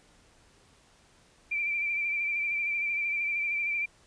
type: tone with vibrato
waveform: sine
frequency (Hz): 2349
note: D7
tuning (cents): 0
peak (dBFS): -27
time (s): 1.51-3.86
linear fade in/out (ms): 10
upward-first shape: sine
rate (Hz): 13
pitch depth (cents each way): 35
effects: pink hiss -61 dBFS RMS until 4.06 s + resampled to 22050 Hz